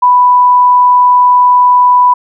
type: tone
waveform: sine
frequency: 990 Hz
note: B5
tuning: 4 cents sharp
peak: -3 dBFS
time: 0.02-2.14 s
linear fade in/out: 10 ms
effects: none